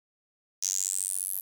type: tone with high-pass filter sweep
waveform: sawtooth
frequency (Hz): 94.5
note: F#2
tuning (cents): +37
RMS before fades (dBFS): -31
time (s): 0.62-1.41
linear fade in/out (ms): 10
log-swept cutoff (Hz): 6000 to 12000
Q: 8.1
effects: none